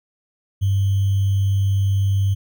sine tone with sample-and-hold, 98 Hz, G2, in tune, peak -15 dBFS, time 0.61-2.35 s, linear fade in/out 20 ms, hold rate 3150 Hz, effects none

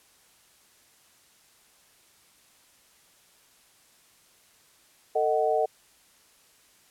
sine chord, D# diminished, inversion second, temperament just, 448 / 622.3 / 746.7 Hz, A4 / D#5 / F#5, +31 / 0 / +16 cents, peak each -26 dBFS, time 5.15-5.66 s, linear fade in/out 10 ms, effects white hiss -60 dBFS RMS until 6.9 s + low-pass 12000 Hz 12 dB/octave

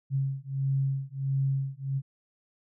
sine beating tone pair, 135.3 / 136.8 Hz, C#3 / C#3, -42 / -23 cents, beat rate 1.5 Hz, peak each -29 / -29 dBFS, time 0.1-2.02 s, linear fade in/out 50 ms, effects none

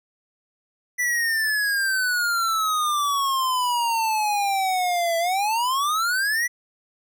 square exponential two-way sweep, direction down then up, 1982 to 663 to 1982 Hz, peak -21 dBFS, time 0.98-6.48 s, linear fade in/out 20 ms, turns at 5.18 s, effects none

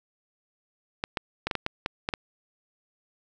clicks, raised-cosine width 0.3 ms, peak -11 dBFS, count 9, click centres 1.039 / 1.172 / 1.47 / 1.512 / 1.553 / 1.664 / 1.861 / 2.089 / 2.138 s, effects none

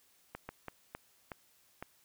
slowing click train, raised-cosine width 0.5 ms, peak -26 dBFS, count 6, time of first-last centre 0.35-1.825 s, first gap 140 ms, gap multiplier 1.38, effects white hiss -68 dBFS RMS until 2.04 s

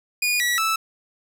sawtooth tone with pitch steps, 2448 / 1937 / 1314 Hz, D#7 / B6 / E6, -29 / -34 / -6 cents, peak -16 dBFS, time 0.22-0.76 s, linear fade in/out 5 ms, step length 180 ms, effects none

